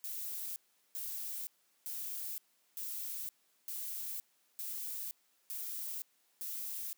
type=noise bursts; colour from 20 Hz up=violet; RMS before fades=-41 dBFS; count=8; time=0.04-6.93 s; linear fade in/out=0 ms; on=520 ms; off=390 ms; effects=white hiss -73 dBFS RMS until 6.97 s + high-pass 200 Hz 12 dB/octave